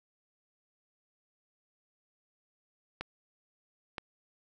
clicks, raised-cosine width 0.3 ms, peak -20 dBFS, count 2, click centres 3.01 / 3.982 s, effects none

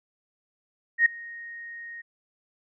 sine tone with ADSR envelope, 1864.7 Hz, A#6, in tune, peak -13 dBFS, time 0.98-2.02 s, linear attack 77 ms, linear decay 7 ms, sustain -24 dB, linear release 15 ms, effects none

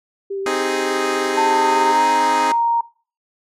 sine tone with vibrato, 392 Hz, G4, in tune, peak -22 dBFS, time 0.3-1.93 s, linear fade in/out 10 ms, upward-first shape sine, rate 7 Hz, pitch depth 15 cents each way
10% pulse chord, Ab major, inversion first, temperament equal, 261.6 / 311.1 / 415.3 Hz, C4 / Eb4 / Ab4, 0 / 0 / 0 cents, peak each -16 dBFS, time 0.46-2.52 s, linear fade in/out 2 ms
sine tone with pitch glide, 895 to 932.5 Hz, A5 to A#5, +29 to 0 cents, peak -14 dBFS, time 1.37-2.81 s, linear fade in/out 5 ms, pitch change +71 cents, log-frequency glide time 1.56-2.04 s
effects noise-tail reverb RT60 0.4 s tail -21 dB re dry + low-pass 9000 Hz 12 dB/octave

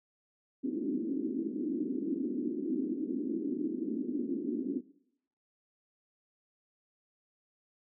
pink band-pass noise, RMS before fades -34 dBFS, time 0.63-4.81 s, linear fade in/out 20 ms, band 240 to 340 Hz, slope 48 dB/octave, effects noise-tail reverb RT60 0.7 s tail -18 dB re dry

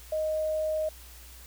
sine tone, 623 Hz, D#5, 2 cents sharp, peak -26 dBFS, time 0.12-0.89 s, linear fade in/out 5 ms, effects added 60 Hz sine -48 dBFS peak until 1.46 s + white hiss -51 dBFS RMS until 1.46 s

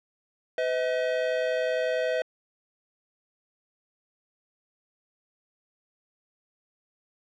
square tone pair together, 506 / 637 Hz, B4 / D#5, +42 / +41 cents, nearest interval major third, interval 399 cents, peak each -28 dBFS, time 0.58-2.22 s, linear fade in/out 2 ms, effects low-pass 3000 Hz 12 dB/octave

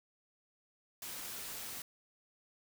white noise, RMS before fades -44 dBFS, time 1.02-1.82 s, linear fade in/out 2 ms, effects none

